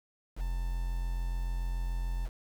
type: tone with quantisation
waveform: triangle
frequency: 43.48 Hz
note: F1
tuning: 7 cents flat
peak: -28 dBFS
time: 0.36-2.3 s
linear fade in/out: 50 ms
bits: 8
effects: none